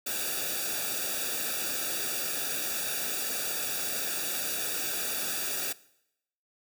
white noise with comb filter, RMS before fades -32 dBFS, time 0.06-5.73 s, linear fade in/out 10 ms, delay 0.96 ms, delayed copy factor -1, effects noise-tail reverb RT60 0.8 s tail -20 dB re dry

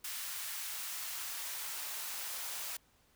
white noise with high-pass filter sweep, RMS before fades -41 dBFS, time 0.04-2.77 s, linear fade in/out 5 ms, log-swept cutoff 1300 to 660 Hz, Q 0.87, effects pink hiss -69 dBFS RMS until 3.15 s

